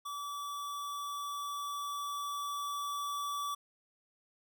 square tone with level ramp, 1152 Hz, D6, 34 cents flat, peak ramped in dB -39 to -35 dBFS, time 0.05-3.55 s, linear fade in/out 10 ms, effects none

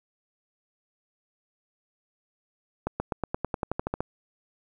accelerating click train, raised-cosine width 1 ms, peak -13 dBFS, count 13, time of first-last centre 2.87-4.006 s, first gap 130 ms, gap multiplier 0.94, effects 9-bit

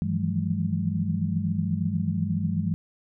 sine tone cluster, 98.5 / 160.6 / 168.8 / 182.8 / 209.5 Hz, G2 / E3 / E3 / F#3 / G#3, +9 / -45 / +41 / -21 / +15 cents, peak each -30 dBFS, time 0.02-2.74 s, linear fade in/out 0 ms, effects none

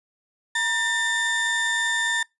35% pulse tone pair together, 949.2 / 1795 Hz, A#5 / A6, +31 / +34 cents, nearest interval major seventh, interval 1103 cents, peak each -29 / -20 dBFS, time 0.55-2.23 s, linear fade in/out 5 ms, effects noise-tail reverb RT60 0.2 s tail -25 dB re dry + resampled to 24000 Hz

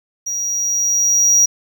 triangle tone with level ramp, 5750 Hz, F8, 50 cents sharp, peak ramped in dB -19 to -7 dBFS, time 0.26-1.46 s, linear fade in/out 10 ms, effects 8-bit

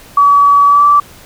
sine tone with pitch glide, 1140 to 1161.3 Hz, C#6 to D6, +48 to -20 cents, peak -4 dBFS, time 0.17-1 s, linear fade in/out 5 ms, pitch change +32 cents, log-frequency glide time 0.66-0.85 s, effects pink hiss -38 dBFS RMS until 1.25 s

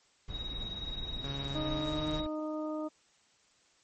brown noise, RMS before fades -41 dBFS, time 0.28-2.27 s, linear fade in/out 5 ms
sine tone with tremolo, 3800 Hz, A#7, 33 cents sharp, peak -35 dBFS, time 0.29-2.27 s, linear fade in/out 50 ms, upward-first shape triangle, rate 19 Hz, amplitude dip 75%
sawtooth tone with pitch glide, 138.59 to 152.01 Hz, C#3 to D#3, 0 to -40 cents, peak -34 dBFS, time 1.24-2.2 s, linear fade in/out 2 ms, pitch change +160 cents, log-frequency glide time 1.7-2.08 s
harmonic tone, 308.1 Hz, D#4, 17 cents flat, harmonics 1 / 2 / 3 / 4, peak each -35 / -38 / -48 / -45 dBFS, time 1.54-2.89 s, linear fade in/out 20 ms
effects white hiss -67 dBFS RMS until 3.83 s + MP3 32 kbps

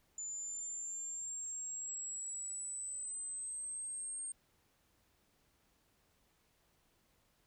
sine exponential sweep, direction up, 7040 to 8590 Hz, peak -40 dBFS, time 0.18-4.32 s, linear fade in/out 2 ms, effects pink hiss -74 dBFS RMS until 7.46 s

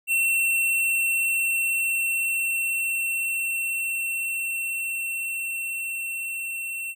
square tone with level ramp, 2709 Hz, E7, 47 cents sharp, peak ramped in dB -20 to -30 dBFS, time 0.07-6.95 s, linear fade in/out 50 ms, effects none

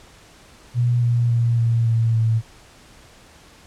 sine tone with pitch steps, 121 / 119.27 / 117.56 / 115.87 / 114.21 / 112.57 Hz, B2 / A#2 / A#2 / A#2 / A#2 / A2, -35 / +40 / +15 / -10 / -35 / +40 cents, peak -15 dBFS, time 0.74-2.42 s, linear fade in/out 50 ms, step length 280 ms, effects pink hiss -48 dBFS RMS until 3.66 s + low-pass 9000 Hz 12 dB/octave

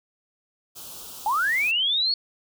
white band-stop noise, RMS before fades -40 dBFS, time 0.75-1.72 s, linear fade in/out 20 ms, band 1400 to 2800 Hz, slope 48 dB/octave
sine linear sweep, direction up, 800 to 4435 Hz, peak -20 dBFS, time 1.26-2.14 s, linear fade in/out 2 ms
effects none

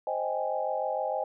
sine chord, Ab major seventh, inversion first, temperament equal, 523.3 / 622.3 / 784 / 830.6 Hz, C5 / Eb5 / G5 / Ab5, 0 / 0 / 0 / 0 cents, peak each -33 / -32 / -34 / -34 dBFS, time 0.07-1.24 s, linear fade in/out 2 ms, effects none

